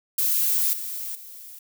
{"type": "noise with level steps", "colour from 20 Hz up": "violet", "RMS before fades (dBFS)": [-22, -32, -42], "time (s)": [0.18, 1.59], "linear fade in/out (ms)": 5, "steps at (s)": [0.73, 1.15], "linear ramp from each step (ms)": 2, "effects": []}